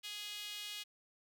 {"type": "tone with high-pass filter", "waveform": "sawtooth", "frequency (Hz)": 415.3, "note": "G#4", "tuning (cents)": 0, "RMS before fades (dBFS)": -45, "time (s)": [0.03, 0.84], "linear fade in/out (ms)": 20, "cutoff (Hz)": 3100, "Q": 2.8, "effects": []}